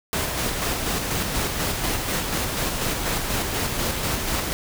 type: noise with tremolo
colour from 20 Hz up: pink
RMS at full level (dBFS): -24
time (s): 0.13-4.53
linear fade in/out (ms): 0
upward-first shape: square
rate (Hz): 4.1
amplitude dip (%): 30
effects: none